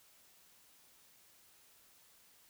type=silence; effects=white hiss -65 dBFS RMS until 2.49 s